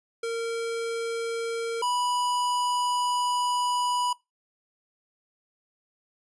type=tone pair in turn; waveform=square; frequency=460.5 / 982.8 Hz; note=A#4 / B5; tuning=-21 / -9 cents; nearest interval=octave + minor second; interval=1312 cents; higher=second; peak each=-28 / -25 dBFS; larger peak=second; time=0.23-1.82 / 1.82-4.13 s; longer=second; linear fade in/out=5 ms; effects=noise-tail reverb RT60 0.2 s tail -21 dB re dry + resampled to 24000 Hz